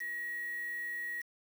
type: tone with quantisation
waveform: sine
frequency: 1902 Hz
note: A#6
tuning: 34 cents sharp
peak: -36 dBFS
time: 0-1.22 s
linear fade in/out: 10 ms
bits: 8
effects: none